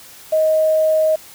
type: tone with quantisation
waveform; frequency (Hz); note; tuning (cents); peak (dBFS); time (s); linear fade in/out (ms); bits
sine; 628; D#5; +16; -12; 0.32-1.16; 10; 6
effects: white hiss -41 dBFS RMS until 1.34 s